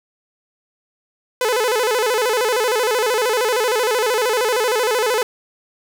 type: tone with vibrato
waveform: sawtooth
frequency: 466.2 Hz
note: A#4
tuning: in tune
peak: -12 dBFS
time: 1.41-5.23 s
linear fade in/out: 2 ms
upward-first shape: square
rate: 13 Hz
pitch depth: 130 cents each way
effects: none